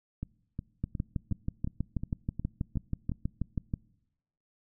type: two click trains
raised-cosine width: 5 ms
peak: -22 / -18 dBFS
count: 9 / 19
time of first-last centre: 0.23-3.118 / 0.84-3.739 s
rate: 2.77 / 6.21 Hz
effects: noise-tail reverb RT60 0.9 s tail -24 dB re dry

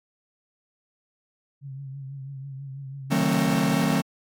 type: tone with vibrato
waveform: sine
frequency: 136.4 Hz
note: C#3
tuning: 28 cents flat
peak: -34 dBFS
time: 1.61-3.79 s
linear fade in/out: 50 ms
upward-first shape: triangle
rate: 6.1 Hz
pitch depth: 60 cents each way
type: chord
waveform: 45% pulse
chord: D# diminished seventh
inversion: none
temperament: just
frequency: 155.56 / 186.68 / 224 / 268.8 Hz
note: D#3 / F#3 / A3 / C4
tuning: 0 / +16 / +31 / +47 cents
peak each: -26 dBFS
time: 3.1-4.02 s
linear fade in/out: 20 ms
effects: AAC 64 kbps

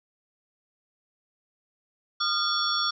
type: tone cluster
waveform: sine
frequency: 1219 / 1382 / 3440 / 4438 / 5550 Hz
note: D#6 / F6 / A7 / C#8 / F8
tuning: -36 / -19 / -40 / +1 / -12 cents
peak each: -30 dBFS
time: 2.2-2.91 s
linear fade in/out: 10 ms
effects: none

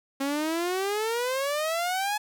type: exponential sweep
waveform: sawtooth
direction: up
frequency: 270 to 854 Hz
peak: -22 dBFS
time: 0.2-2.18 s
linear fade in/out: 10 ms
effects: none

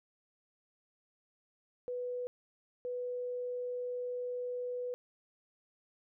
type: tone bursts at uneven times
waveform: sine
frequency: 493.9 Hz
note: B4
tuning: in tune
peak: -35 dBFS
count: 2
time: 1.88-2.27 / 2.85-4.94 s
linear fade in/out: 0 ms
effects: none

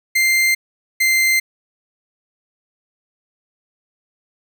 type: tone pair in turn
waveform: 40% pulse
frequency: 2093 / 2084 Hz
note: C7 / C7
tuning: 0 / -7 cents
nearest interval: unison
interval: 7 cents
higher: first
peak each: -12 dBFS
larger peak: neither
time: 0.15-0.55 / 1-1.4 s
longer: neither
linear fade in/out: 10 ms
effects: none

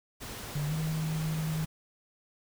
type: noise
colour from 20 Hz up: pink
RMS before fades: -41 dBFS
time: 0.2-1.66 s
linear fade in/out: 20 ms
type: tone with pitch glide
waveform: sine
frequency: 146.83 to 157.37 Hz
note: D3 to D#3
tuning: 0 to +20 cents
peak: -29 dBFS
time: 0.55-1.65 s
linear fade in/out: 5 ms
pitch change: +120 cents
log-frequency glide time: 0.67-0.74 s
effects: none

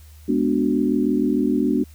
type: chord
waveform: sine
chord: G# half-diminished seventh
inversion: none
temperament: equal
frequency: 207.7 / 246.9 / 293.7 / 370 Hz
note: G#3 / B3 / D4 / F#4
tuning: 0 / 0 / 0 / 0 cents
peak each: -24 / -21 / -21 / -25 dBFS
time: 0.28-1.84 s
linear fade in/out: 10 ms
effects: added 76 Hz sine -42 dBFS peak until 1.94 s + white hiss -54 dBFS RMS until 1.94 s

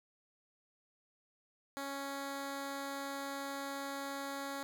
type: tone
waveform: 10% pulse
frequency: 277.2 Hz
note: C#4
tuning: in tune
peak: -31 dBFS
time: 1.77-4.63 s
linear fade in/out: 0 ms
effects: none

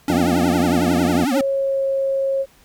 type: tone with vibrato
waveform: square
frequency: 264.9 Hz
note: C4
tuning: 22 cents sharp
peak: -18 dBFS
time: 0.08-1.41 s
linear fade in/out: 2 ms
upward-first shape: triangle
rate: 11 Hz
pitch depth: 250 cents each way
type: harmonic tone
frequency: 87.31 Hz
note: F2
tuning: in tune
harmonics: 1 / 2 / 3 / 4 / 5 / 6 / 7 / 8 / 9 / 10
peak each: -28 / -22 / -29 / -24 / -32 / -34 / -27 / -31 / -34 / -38 dBFS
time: 0.09-1.25 s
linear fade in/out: 10 ms
type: tone with pitch glide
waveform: sine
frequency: 547 to 542.3 Hz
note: C#5 to C#5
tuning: -23 to -38 cents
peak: -17 dBFS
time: 1.31-2.46 s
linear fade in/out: 50 ms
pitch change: -15 cents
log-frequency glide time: 1.48-1.83 s
effects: pink hiss -53 dBFS RMS until 2.64 s

